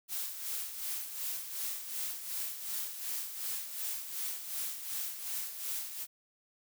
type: noise with tremolo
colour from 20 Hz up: blue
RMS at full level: -36 dBFS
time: 0.08-6.07 s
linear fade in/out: 50 ms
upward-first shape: sine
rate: 2.7 Hz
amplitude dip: 60%
effects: none